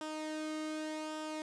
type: tone with flanger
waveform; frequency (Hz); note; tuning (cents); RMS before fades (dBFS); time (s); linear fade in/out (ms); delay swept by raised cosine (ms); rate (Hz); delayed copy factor
sawtooth; 310; D#4; -6; -40; 0.01-1.42; 2; 0.46 to 1.18; 0.86; -0.5
effects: resampled to 22050 Hz